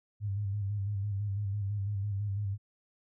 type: tone with vibrato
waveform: sine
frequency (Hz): 101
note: G#2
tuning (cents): -48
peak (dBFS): -30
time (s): 0.2-2.58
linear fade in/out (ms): 50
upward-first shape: square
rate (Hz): 6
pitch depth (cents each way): 48
effects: none